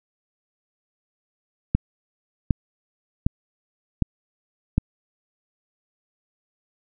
click train, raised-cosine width 5 ms, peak -5 dBFS, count 5, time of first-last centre 1.75-4.78 s, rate 1.32 Hz, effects none

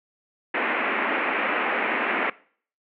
white band-pass noise, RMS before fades -25 dBFS, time 0.54-2.3 s, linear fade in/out 5 ms, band 220 to 2500 Hz, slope 48 dB/octave, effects noise-tail reverb RT60 0.5 s tail -21 dB re dry

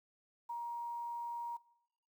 sine tone with quantisation, 944 Hz, A#5, 22 cents sharp, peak -38 dBFS, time 0.49-1.57 s, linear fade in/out 10 ms, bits 11, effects noise-tail reverb RT60 0.8 s tail -21 dB re dry

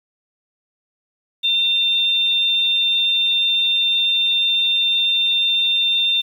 sine tone pair together, 2721 / 3603 Hz, F7 / A7, -46 / +40 cents, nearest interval perfect fourth, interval 486 cents, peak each -25 / -15 dBFS, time 1.43-6.22 s, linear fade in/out 20 ms, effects 8-bit

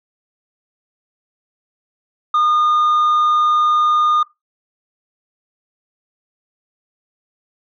sine tone, 1220 Hz, D#6, 34 cents flat, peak -9 dBFS, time 2.34-4.23 s, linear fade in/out 5 ms, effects noise-tail reverb RT60 0.2 s tail -21 dB re dry + tanh soft clip ceiling -11 dBFS

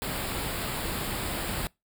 pink band-stop noise, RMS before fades -32 dBFS, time 0.02-1.67 s, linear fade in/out 0 ms, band 5100 to 7200 Hz, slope 96 dB/octave, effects noise-tail reverb RT60 0.2 s tail -24 dB re dry

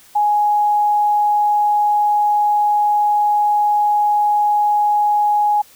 sine tone, 833 Hz, G#5, 5 cents sharp, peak -12 dBFS, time 0.15-5.62 s, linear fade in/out 10 ms, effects white hiss -47 dBFS RMS until 5.75 s

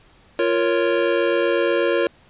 square chord, Bb minor, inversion second, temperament equal with one note detuned, 348.2 / 466.2 / 554.4 Hz, F4 / Bb4 / Db5, -5 / 0 / 0 cents, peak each -22 dBFS, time 0.39-2.07 s, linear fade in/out 2 ms, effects pink hiss -53 dBFS RMS until 2.29 s + resampled to 8000 Hz

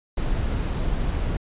brown noise, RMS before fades -24 dBFS, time 0.17-1.37 s, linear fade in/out 5 ms, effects resampled to 8000 Hz

